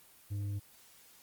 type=tone with tanh clipping; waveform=triangle; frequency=101.1 Hz; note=G#2; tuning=46 cents flat; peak=-35 dBFS; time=0.3-0.6 s; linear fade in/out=20 ms; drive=10 dB; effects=white hiss -60 dBFS RMS until 1.22 s + Opus 24 kbps